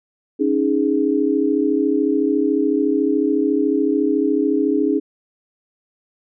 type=chord; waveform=sine; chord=C# suspended second; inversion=none; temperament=equal; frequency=277.2 / 311.1 / 415.3 Hz; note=C#4 / D#4 / G#4; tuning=0 / 0 / 0 cents; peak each=-19 / -19 / -20 dBFS; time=0.39-5 s; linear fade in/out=20 ms; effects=none